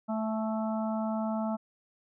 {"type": "harmonic tone with a mistuned harmonic", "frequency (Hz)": 220, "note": "A3", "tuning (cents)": 0, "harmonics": [1, 3, 4, 5, 6], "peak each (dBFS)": [-30, -35, -38, -46, -43], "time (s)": [0.08, 1.57], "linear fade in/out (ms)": 20, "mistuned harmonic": 4, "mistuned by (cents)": -21, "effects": []}